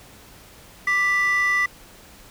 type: tone pair together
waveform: triangle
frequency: 1174.6 / 1975.5 Hz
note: D6 / B6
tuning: 0 / 0 cents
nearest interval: major sixth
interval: 900 cents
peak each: -22 / -15 dBFS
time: 0.87-1.66 s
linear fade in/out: 5 ms
effects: tanh soft clip ceiling -14 dBFS + pink hiss -47 dBFS RMS until 2.3 s